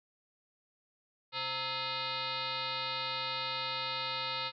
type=tone with frequency modulation; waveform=sine; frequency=2489 Hz; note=D#7; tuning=in tune; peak=-33 dBFS; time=1.32-4.52 s; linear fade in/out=50 ms; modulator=393 Hz; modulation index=4.7; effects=none